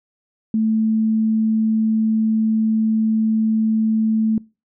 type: tone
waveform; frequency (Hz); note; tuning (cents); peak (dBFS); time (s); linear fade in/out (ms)
sine; 220; A3; 0; -15; 0.54-4.38; 2
effects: noise-tail reverb RT60 0.3 s tail -24 dB re dry